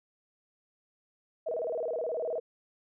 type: tone with vibrato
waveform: sine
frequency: 554.4 Hz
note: C#5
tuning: in tune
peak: -30 dBFS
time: 1.46-2.4 s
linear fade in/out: 10 ms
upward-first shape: square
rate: 19 Hz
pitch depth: 250 cents each way
effects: none